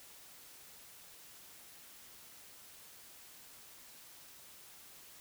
silence, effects white hiss -56 dBFS RMS until 5.2 s

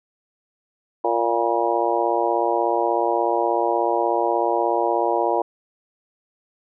harmonic tone with a mistuned harmonic, 116.54 Hz, A#2, in tune, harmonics 3 / 4 / 5 / 6 / 7 / 8, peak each -25 / -25 / -25 / -25 / -25 / -25 dBFS, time 1.04-5.42 s, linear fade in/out 5 ms, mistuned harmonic 8, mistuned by +52 cents, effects none

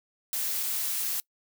blue noise with dropouts, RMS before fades -30 dBFS, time 0.33-1.2 s, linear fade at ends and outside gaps 0 ms, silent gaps 0.629-0.632 s, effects noise-tail reverb RT60 0.1 s tail -24 dB re dry

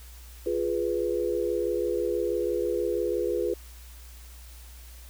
sine chord, F diminished, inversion none, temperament equal, 349.2 / 415.3 / 493.9 Hz, F4 / Ab4 / Cb5, 0 / 0 / 0 cents, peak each -29 / -29 / -29 dBFS, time 0.46-3.54 s, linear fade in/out 5 ms, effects added 60 Hz sine -44 dBFS peak until 5.09 s + white hiss -52 dBFS RMS until 5.09 s

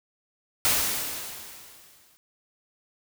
white noise with exponential decay, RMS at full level -21 dBFS, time 0.65-2.17 s, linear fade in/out 0 ms, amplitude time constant 330 ms, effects none

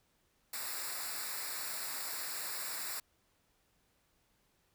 white noise with comb filter, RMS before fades -40 dBFS, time 0.53-3 s, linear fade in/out 5 ms, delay 0.32 ms, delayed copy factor -0.8, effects pink hiss -74 dBFS RMS until 4.74 s

